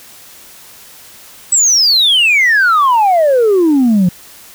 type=exponential sweep; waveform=sine; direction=down; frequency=8010 to 171.9 Hz; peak=-5 dBFS; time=1.52-4.09 s; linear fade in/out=5 ms; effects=tanh soft clip ceiling -5 dBFS + white hiss -38 dBFS RMS until 4.54 s